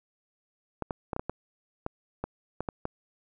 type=clicks; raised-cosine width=1 ms; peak=-17 dBFS; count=11; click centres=0.823 / 0.908 / 1.132 / 1.164 / 1.195 / 1.296 / 1.864 / 2.24 / 2.606 / 2.688 / 2.854 s; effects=none